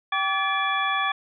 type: tone cluster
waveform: sine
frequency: 779 / 1150 / 1722 / 2360 / 3400 Hz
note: G5 / D6 / A6 / D7 / G#7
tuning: -11 / -37 / -38 / +8 / +40 cents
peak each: -29 / -25 / -28 / -30 / -31 dBFS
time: 0.12-1.12 s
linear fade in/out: 5 ms
effects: none